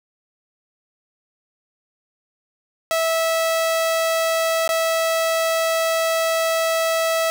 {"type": "tone with dropouts", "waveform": "sawtooth", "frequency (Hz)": 653, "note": "E5", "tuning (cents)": -17, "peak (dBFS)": -14, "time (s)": [2.91, 7.3], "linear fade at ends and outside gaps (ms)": 0, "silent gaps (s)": [4.677, 4.691], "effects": []}